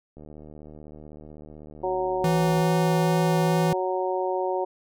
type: click train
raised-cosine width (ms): 2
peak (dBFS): -31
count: 186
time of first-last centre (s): 0.17-2.607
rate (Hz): 75.9
type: harmonic tone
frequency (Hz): 185.2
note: F#3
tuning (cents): +2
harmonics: 2 / 3 / 4 / 5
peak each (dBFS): -27 / -29 / -30 / -31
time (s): 1.83-4.65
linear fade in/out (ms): 10
type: tone with vibrato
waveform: square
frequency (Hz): 164.81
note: E3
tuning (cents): 0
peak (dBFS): -22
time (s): 2.24-3.73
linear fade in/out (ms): 2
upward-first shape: sine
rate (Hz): 2.4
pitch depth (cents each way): 8
effects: none